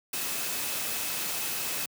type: tone in noise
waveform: sine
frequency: 2580 Hz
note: E7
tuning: 38 cents flat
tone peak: -43 dBFS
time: 0.13-1.86 s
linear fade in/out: 5 ms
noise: white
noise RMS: -32 dBFS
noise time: 0.13-1.86 s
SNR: -14 dB
effects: high-pass 100 Hz 12 dB/octave